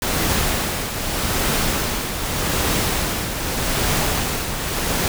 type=noise with tremolo; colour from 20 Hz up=pink; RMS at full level=-19 dBFS; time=0.02-5.08 s; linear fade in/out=2 ms; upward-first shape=triangle; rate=0.83 Hz; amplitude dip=55%; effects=none